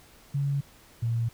sine tone pair in turn, 140.6 / 115.94 Hz, C#3 / A#2, +25 / -9 cents, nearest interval minor third, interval 334 cents, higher first, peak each -24 dBFS, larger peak neither, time 0.34-0.61 / 1.02-1.29 s, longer neither, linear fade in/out 10 ms, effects pink hiss -55 dBFS RMS until 1.33 s

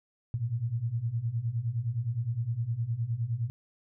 sine beating tone pair, 110.9 / 120.6 Hz, A2 / B2, +14 / -41 cents, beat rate 9.7 Hz, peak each -33 / -30 dBFS, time 0.34-3.5 s, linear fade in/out 0 ms, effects none

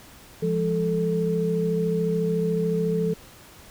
sine tone cluster, 171.6 / 205.5 / 439.3 Hz, F3 / G#3 / A4, -30 / -18 / -3 cents, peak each -24 / -32 / -24 dBFS, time 0.42-3.14 s, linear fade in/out 10 ms, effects pink hiss -48 dBFS RMS until 3.7 s

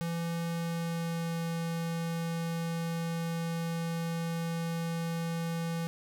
square tone with pitch glide, 168 to 166.65 Hz, E3 to E3, +33 to +19 cents, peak -32 dBFS, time 0.01-5.87 s, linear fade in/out 0 ms, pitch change -14 cents, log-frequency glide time 0.51-1.39 s, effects none

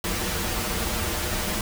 pink noise with comb filter, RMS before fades -27 dBFS, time 0.04-1.61 s, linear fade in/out 2 ms, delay 7.3 ms, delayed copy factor -0.9, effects none

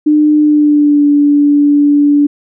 sine tone with pitch glide, 301.2 to 289.9 Hz, D4 to D4, +44 to -22 cents, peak -5 dBFS, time 0.06-2.27 s, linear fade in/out 10 ms, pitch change -66 cents, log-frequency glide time 0.39-1.06 s, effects none

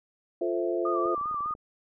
sine chord, F major seventh, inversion none, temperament equal, 349.2 / 440 / 523.3 / 659.3 Hz, F4 / A4 / C5 / E5, 0 / 0 / 0 / 0 cents, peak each -28 / -33 / -33 / -33 dBFS, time 0.41-1.15 s, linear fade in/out 5 ms
sine tone with vibrato, 1196 Hz, D6, 31 cents sharp, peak -28 dBFS, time 0.85-1.54 s, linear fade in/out 5 ms, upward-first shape sine, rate 5 Hz, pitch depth 62 cents each way
clicks, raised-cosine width 2 ms, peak -35 dBFS, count 10, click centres 1.058 / 1.179 / 1.212 / 1.258 / 1.312 / 1.344 / 1.407 / 1.46 / 1.509 / 1.551 s
effects none

